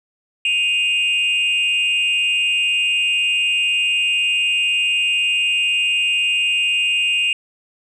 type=tone pair together; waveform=sine; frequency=2502 / 2808 Hz; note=D#7 / F7; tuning=+9 / +9 cents; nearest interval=major second; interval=200 cents; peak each=-16 dBFS; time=0.45-7.33 s; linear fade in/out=2 ms; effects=tanh soft clip ceiling -12 dBFS